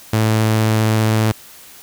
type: tone with vibrato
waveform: sawtooth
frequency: 109.7 Hz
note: A2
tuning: 5 cents flat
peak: -9 dBFS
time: 0.13-1.32 s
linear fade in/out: 5 ms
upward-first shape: triangle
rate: 15 Hz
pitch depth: 9 cents each way
effects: white hiss -41 dBFS RMS until 1.82 s